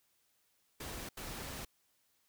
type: noise bursts at uneven times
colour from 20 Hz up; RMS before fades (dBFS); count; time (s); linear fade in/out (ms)
pink; -44; 2; 0.8-1.09 / 1.17-1.65; 5
effects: white hiss -75 dBFS RMS until 2.28 s